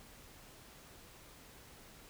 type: silence
effects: pink hiss -57 dBFS RMS until 2.09 s